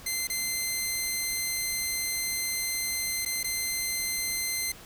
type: tone with dropouts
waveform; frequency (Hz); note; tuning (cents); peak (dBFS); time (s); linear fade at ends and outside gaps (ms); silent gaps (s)
10% pulse; 2072; C7; -17; -19; 0.06-4.72; 5; 0.272-0.298 / 3.251-3.259 / 3.431-3.442
effects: pink hiss -48 dBFS RMS until 4.85 s